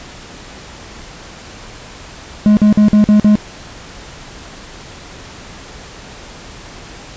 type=tone bursts; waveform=triangle; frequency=210 Hz; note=G#3; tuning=19 cents sharp; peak=-3 dBFS; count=6; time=2.46-3.355 s; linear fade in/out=0 ms; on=110 ms; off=47 ms; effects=pink hiss -34 dBFS RMS until 7.16 s + resampled to 16000 Hz